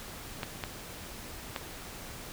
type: clicks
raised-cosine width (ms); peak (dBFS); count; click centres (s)
0.3; -17; 3; 0.432 / 0.638 / 1.562
effects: pink hiss -44 dBFS RMS until 2.32 s